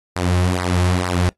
sawtooth tone with flanger, 89.9 Hz, F#2, 49 cents flat, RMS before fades -18 dBFS, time 0.16-1.29 s, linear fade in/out 0 ms, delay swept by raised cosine 0.3 to 4.3 ms, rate 2.2 Hz, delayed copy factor -0.6, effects noise-tail reverb RT60 0.1 s tail -21 dB re dry + AAC 32 kbps

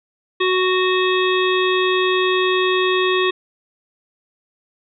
harmonic tone, 370 Hz, F#4, in tune, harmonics 1 / 3 / 5 / 7 / 9 / 10, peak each -17 / -22 / -24 / -25 / -27 / -27 dBFS, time 0.4-3.31 s, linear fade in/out 10 ms, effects none

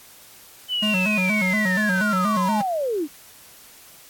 sine linear sweep, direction down, 3031 to 267.8 Hz, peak -21 dBFS, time 0.68-3.08 s, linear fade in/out 50 ms
square tone with vibrato, 198.1 Hz, G3, 18 cents sharp, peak -22 dBFS, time 0.82-2.62 s, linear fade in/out 10 ms, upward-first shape square, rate 4.2 Hz, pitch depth 120 cents each way
effects white hiss -47 dBFS RMS until 4.09 s + AAC 64 kbps

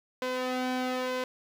sawtooth tone with flanger, 254.3 Hz, C4, 49 cents flat, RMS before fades -31 dBFS, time 0.22-1.24 s, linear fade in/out 2 ms, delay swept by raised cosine 1.9 to 2.66 ms, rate 1 Hz, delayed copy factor +0.65, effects low-pass 5000 Hz 12 dB/octave + 9-bit

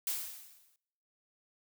blue noise with exponential decay, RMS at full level -32 dBFS, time 0.07-0.76 s, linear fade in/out 2 ms, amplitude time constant 150 ms, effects noise-tail reverb RT60 0.9 s tail -25 dB re dry

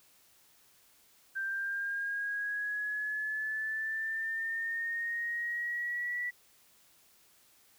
sine linear sweep, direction up, 1568 to 1956 Hz, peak -32 dBFS, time 1.35-6.31 s, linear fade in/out 20 ms, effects white hiss -64 dBFS RMS until 7.78 s

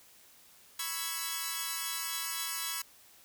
5% pulse chord, C# minor seventh, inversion third, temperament equal, 987.8 / 1108.7 / 1318.5 / 1661.2 Hz, B5 / C#6 / E6 / G#6, 0 / 0 / 0 / 0 cents, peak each -28 dBFS, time 0.79-2.82 s, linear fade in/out 5 ms, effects white hiss -59 dBFS RMS until 3.24 s

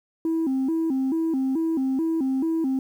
sine tone with vibrato, 293.7 Hz, D4, in tune, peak -19 dBFS, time 0.25-2.79 s, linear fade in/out 2 ms, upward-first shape square, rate 2.3 Hz, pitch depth 180 cents each way, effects tanh soft clip ceiling -19 dBFS + 9-bit

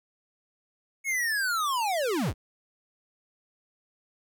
square linear sweep, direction down, 2217 to 33.1 Hz, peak -26 dBFS, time 1.04-2.34 s, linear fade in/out 50 ms, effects none

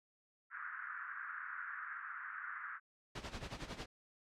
pink band-pass noise, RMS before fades -46 dBFS, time 0.5-2.8 s, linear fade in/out 50 ms, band 1300 to 1700 Hz, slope 48 dB/octave
pink noise with tremolo, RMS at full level -43 dBFS, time 3.15-3.86 s, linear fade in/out 5 ms, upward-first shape sine, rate 11 Hz, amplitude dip 75%
effects low-pass 5000 Hz 12 dB/octave

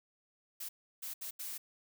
blue noise bursts at uneven times, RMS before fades -42 dBFS, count 4, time 0.6-0.69 / 1.02-1.14 / 1.21-1.31 / 1.39-1.58 s, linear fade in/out 10 ms, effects none

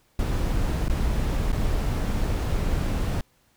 brown noise with dropouts, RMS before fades -24 dBFS, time 0.19-3.21 s, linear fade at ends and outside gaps 2 ms, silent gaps 0.883-0.897 / 1.52-1.527 s, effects pink hiss -64 dBFS RMS until 3.56 s

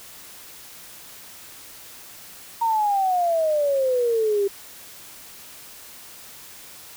sine exponential sweep, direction down, 932.3 to 392 Hz, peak -18 dBFS, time 2.61-4.48 s, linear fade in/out 10 ms, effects white hiss -43 dBFS RMS until 6.96 s

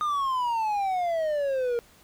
triangle exponential sweep, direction down, 1236 to 466.2 Hz, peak -22 dBFS, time 0.01-1.79 s, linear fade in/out 0 ms, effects pink hiss -56 dBFS RMS until 2.03 s

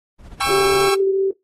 brown noise with tremolo, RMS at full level -36 dBFS, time 0.18-0.91 s, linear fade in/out 50 ms, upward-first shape sine, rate 15 Hz, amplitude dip 65%
sawtooth chord, C# diminished, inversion second, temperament just, 798.3 / 1108.7 / 1330.5 Hz, G5 / C#6 / E6, +31 / 0 / +16 cents, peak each -20 dBFS, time 0.4-0.95 s, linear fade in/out 10 ms
click train, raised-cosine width 1 ms, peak -19 dBFS, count 59, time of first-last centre 0.47-0.887 s, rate 139 Hz
sine tone with pitch glide, 392 to 386.8 Hz, G4 to G4, 0 to -23 cents, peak -16 dBFS, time 0.5-1.31 s, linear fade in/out 5 ms, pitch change -23 cents, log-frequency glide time 0.86-1.1 s
effects noise-tail reverb RT60 0.2 s tail -22 dB re dry + AAC 32 kbps

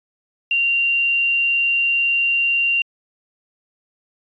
sine tone with quantisation, 2769 Hz, F7, 15 cents flat, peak -15 dBFS, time 0.51-2.82 s, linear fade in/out 2 ms, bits 7, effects resampled to 11025 Hz

